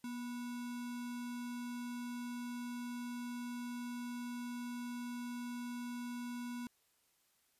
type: tone with sample-and-hold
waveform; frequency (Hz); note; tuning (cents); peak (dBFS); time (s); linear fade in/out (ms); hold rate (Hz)
sine; 241.3; B3; -40; -40; 0.04-6.67; 2; 1225
effects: white hiss -75 dBFS RMS until 7.59 s + resampled to 32000 Hz